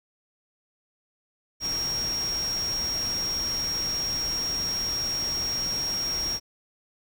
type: tone in noise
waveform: sine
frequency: 5588 Hz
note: F8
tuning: in tune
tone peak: -26 dBFS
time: 1.6-6.4 s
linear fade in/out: 50 ms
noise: pink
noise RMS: -37 dBFS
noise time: 1.6-6.4 s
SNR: +8 dB
effects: none